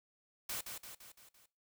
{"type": "noise with echo", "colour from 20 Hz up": "white", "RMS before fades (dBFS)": -40, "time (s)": [0.49, 0.61], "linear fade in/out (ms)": 5, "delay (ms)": 170, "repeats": 5, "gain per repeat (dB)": -5, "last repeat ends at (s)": 1.46, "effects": ["noise-tail reverb RT60 0.3 s tail -19 dB re dry"]}